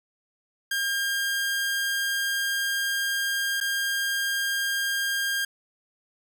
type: tone with dropouts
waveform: sawtooth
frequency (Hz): 1608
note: G6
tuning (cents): +44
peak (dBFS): -21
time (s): 0.71-5.45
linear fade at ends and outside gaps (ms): 5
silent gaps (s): 3.603-3.61
effects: none